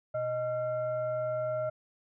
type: tone with frequency modulation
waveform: sine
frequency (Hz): 622.3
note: D#5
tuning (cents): 0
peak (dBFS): -29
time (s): 0.14-1.7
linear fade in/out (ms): 10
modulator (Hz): 746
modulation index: 0.49
effects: none